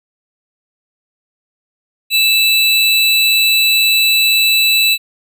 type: tone pair together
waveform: square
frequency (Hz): 2637 / 3951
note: E7 / B7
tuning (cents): 0 / 0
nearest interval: perfect fifth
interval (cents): 700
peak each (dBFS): -13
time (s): 2.1-4.98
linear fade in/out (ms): 50
effects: none